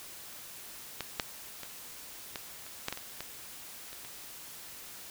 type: clicks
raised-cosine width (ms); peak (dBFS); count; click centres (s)
0.2; -17 / -11 / -23 / -19 / -30 / -14 / -17 / -23 / -20 / -28 / -28; 11; 1.007 / 1.198 / 1.633 / 2.358 / 2.665 / 2.884 / 2.926 / 2.974 / 3.206 / 3.93 / 4.049
effects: white hiss -47 dBFS RMS until 5.1 s